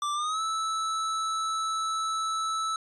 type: tone with pitch glide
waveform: square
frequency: 1174.7 to 1311 Hz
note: D6 to E6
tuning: 0 to -10 cents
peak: -28 dBFS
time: 0.02-2.76 s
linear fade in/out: 2 ms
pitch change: +190 cents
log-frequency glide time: 0.14-0.41 s
effects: resampled to 22050 Hz